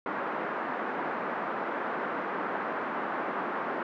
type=band-pass noise; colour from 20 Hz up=white; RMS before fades=-33 dBFS; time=0.06-3.83 s; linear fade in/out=2 ms; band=210 to 1500 Hz; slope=24 dB/octave; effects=none